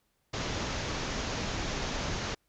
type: low-pass noise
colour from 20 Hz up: pink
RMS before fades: -34 dBFS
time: 0.33-2.35 s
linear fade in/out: 10 ms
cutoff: 6900 Hz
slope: 96 dB/octave
effects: pink hiss -75 dBFS RMS until 2.48 s